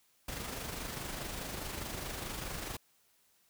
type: noise with amplitude modulation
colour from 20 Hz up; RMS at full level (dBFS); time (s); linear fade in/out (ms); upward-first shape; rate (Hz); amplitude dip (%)
pink; -39; 0.28-2.77; 5; sine; 24.8; 40
effects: white hiss -70 dBFS RMS until 3.49 s